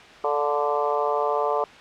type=harmonic tone with a mistuned harmonic; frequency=146.6 Hz; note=D3; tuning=3 cents flat; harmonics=3 / 4 / 5 / 6 / 7 / 8; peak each=-26 / -27 / -28 / -29 / -29 / -30 dBFS; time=0.24-1.64 s; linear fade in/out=2 ms; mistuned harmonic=5; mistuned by=-32 cents; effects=white hiss -45 dBFS RMS until 1.8 s + low-pass 3000 Hz 12 dB/octave